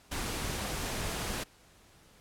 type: noise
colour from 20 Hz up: pink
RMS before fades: -35 dBFS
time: 0.11-1.44 s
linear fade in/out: 10 ms
effects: pink hiss -60 dBFS RMS until 2.2 s + low-pass 12000 Hz 12 dB/octave